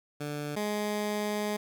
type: tone pair in turn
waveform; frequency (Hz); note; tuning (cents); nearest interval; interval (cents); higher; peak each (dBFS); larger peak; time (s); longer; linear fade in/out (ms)
15% pulse; 147.3 / 209.1; D3 / G#3; +6 / +12; tritone; 606; second; -27 / -23; second; 0.2-0.56 / 0.56-1.57; second; 10
effects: none